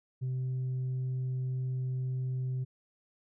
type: tone with tanh clipping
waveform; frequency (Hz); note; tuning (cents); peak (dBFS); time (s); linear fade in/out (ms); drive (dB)
sine; 128.7; C3; -28; -31; 0.21-2.65; 20; 1
effects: none